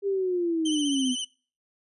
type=linear sweep; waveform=sine; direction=down; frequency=403.6 to 246 Hz; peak=-23 dBFS; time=0.02-1.16 s; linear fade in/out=50 ms
type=tone with vibrato; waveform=sawtooth; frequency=3047 Hz; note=G7; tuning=50 cents flat; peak=-26 dBFS; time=0.65-1.25 s; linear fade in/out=10 ms; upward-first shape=sine; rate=15 Hz; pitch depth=53 cents each way
effects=noise-tail reverb RT60 0.4 s tail -24 dB re dry + resampled to 24000 Hz